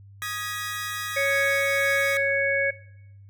sawtooth chord, G# minor, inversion second, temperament equal with one note detuned, 1244.5 / 1661.2 / 1924.8 Hz, D#6 / G#6 / B6, 0 / 0 / -45 cents, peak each -30 dBFS, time 0.22-2.17 s, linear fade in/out 0 ms
harmonic tone, 554.4 Hz, C#5, in tune, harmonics 1 / 3 / 4, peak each -25 / -25 / -25 dBFS, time 1.16-2.71 s, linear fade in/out 10 ms
effects noise-tail reverb RT60 0.8 s tail -18 dB re dry + added 99 Hz sine -45 dBFS peak until 3.29 s

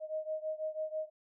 sine beating tone pair, 622.3 / 628.4 Hz, D#5 / D#5, 0 / +17 cents, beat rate 6.1 Hz, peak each -37 / -39 dBFS, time 0-1.1 s, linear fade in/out 50 ms, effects none

